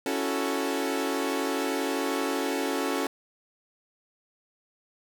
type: chord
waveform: sawtooth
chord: F# minor seventh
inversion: second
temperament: equal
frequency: 277.2 / 329.6 / 370 / 440 Hz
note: C#4 / E4 / F#4 / A4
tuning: 0 / 0 / 0 / 0 cents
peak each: -26 / -31 / -29 / -28 dBFS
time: 0.06-3.07 s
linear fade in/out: 2 ms
effects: none